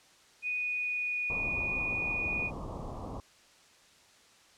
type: tone with pitch glide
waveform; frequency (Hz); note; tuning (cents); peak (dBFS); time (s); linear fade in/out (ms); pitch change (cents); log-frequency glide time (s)
sine; 2478 to 2461; D#7 to D#7; -8 to -20; -30; 0.42-2.51; 50; -12; 0.55-1.23
type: low-pass noise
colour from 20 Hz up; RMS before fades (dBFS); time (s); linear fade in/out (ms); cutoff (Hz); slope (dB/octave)
pink; -40; 1.3-3.2; 0; 1200; 96
effects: white hiss -60 dBFS RMS until 4.57 s + low-pass 7000 Hz 12 dB/octave